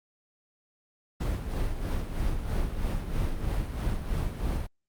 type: noise with tremolo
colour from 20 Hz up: brown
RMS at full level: -27 dBFS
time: 1.2-4.67 s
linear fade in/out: 10 ms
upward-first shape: sine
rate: 3.1 Hz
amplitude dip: 55%
effects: Opus 48 kbps